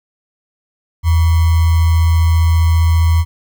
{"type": "tone with sample-and-hold", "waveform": "sine", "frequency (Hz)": 82.41, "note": "E2", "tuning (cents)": 0, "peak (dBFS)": -8, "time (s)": [1.03, 3.25], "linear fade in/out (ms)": 50, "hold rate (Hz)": 1050, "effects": []}